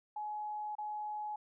sine tone with dropouts, 844 Hz, G#5, 28 cents sharp, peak -37 dBFS, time 0.16-1.36 s, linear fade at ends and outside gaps 5 ms, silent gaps 0.753-0.783 s, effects none

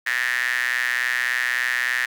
sawtooth tone with high-pass filter, 123.47 Hz, B2, in tune, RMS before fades -23 dBFS, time 0.06-2.06 s, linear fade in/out 10 ms, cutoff 1800 Hz, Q 9.8, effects none

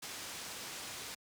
white low-pass noise, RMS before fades -45 dBFS, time 0.02-1.15 s, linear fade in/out 10 ms, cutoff 7500 Hz, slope 12 dB/octave, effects high-pass 60 Hz 12 dB/octave

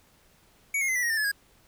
square tone with pitch steps, 2250 / 2151 / 2056 / 1965.5 / 1878.9 / 1796.2 / 1717 / 1641.4 Hz, C#7 / C7 / C7 / B6 / A#6 / A6 / A6 / G#6, +25 / +47 / -31 / -9 / +13 / +35 / -43 / -21 cents, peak -25 dBFS, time 0.74-1.316 s, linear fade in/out 5 ms, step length 72 ms, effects pink hiss -61 dBFS RMS until 1.67 s

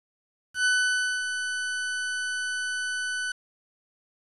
40% pulse tone with ADSR envelope, 1500 Hz, F#6, 23 cents sharp, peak -19 dBFS, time 0.54-3.32 s, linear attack 110 ms, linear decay 570 ms, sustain -8 dB, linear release 5 ms, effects resampled to 24000 Hz + 8-bit

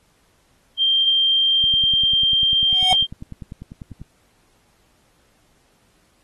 sine tone, 3171 Hz, G7, 19 cents sharp, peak -14 dBFS, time 0.77-3.07 s, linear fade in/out 50 ms
click train, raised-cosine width 5 ms, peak -21 dBFS, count 25, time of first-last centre 1.64-4.016 s, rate 10.1 Hz
square tone with exponential growth, 740 Hz, F#5, in tune, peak -16 dBFS, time 2.65-2.93 s, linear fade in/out 1 ms, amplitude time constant 59 ms
effects pink hiss -61 dBFS RMS until 6.23 s + AAC 32 kbps

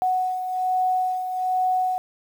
sine beating tone pair, 740 / 741.2 Hz, F#5 / F#5, 0 / +3 cents, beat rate 1.2 Hz, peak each -21 / -29 dBFS, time 0.02-1.98 s, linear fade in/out 0 ms, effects 8-bit

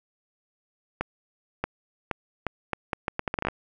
accelerating click train, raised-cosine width 0.5 ms, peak -11 dBFS, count 15, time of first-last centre 1.01-3.485 s, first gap 630 ms, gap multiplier 0.75, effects none

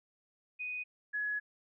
sine tone pair in turn, 2489 / 1687.8 Hz, D#7 / G#6, 0 / +27 cents, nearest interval perfect fifth, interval 673 cents, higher first, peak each -36 / -32 dBFS, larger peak second, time 0.59-0.84 / 1.13-1.4 s, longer second, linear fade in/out 20 ms, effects none

